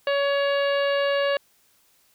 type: harmonic tone with a mistuned harmonic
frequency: 562 Hz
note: C#5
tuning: 24 cents sharp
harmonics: 1 / 2 / 3 / 4 / 5 / 6 / 7 / 8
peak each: -21 / -31 / -29 / -38 / -32 / -44 / -40 / -41 dBFS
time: 0.07-1.37 s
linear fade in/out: 2 ms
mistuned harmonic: 7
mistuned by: -33 cents
effects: white hiss -62 dBFS RMS until 2.14 s